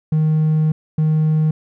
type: tone bursts at uneven times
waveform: triangle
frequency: 155.7 Hz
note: D#3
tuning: 2 cents sharp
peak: -10 dBFS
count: 2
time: 0.12-0.72 / 0.98-1.51 s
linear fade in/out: 5 ms
effects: tanh soft clip ceiling -7 dBFS